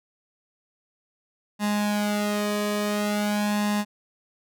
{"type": "tone with flanger", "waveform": "sawtooth", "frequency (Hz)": 207.7, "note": "G#3", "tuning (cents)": 0, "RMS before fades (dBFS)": -25, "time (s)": [1.59, 3.85], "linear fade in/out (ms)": 50, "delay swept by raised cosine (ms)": [1.1, 1.71], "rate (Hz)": 0.47, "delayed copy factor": 0.85, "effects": []}